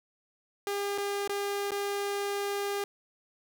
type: tone with dropouts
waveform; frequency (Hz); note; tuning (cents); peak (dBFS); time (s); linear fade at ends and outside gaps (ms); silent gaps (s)
sawtooth; 403; G4; +48; -26; 0.67-2.84; 1; 0.979-0.983 / 1.276-1.294 / 1.707-1.718
effects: none